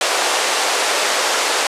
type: band-pass noise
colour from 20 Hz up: pink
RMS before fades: -18 dBFS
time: 0.01-1.67 s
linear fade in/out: 2 ms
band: 450 to 8900 Hz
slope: 24 dB/octave
effects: resampled to 32000 Hz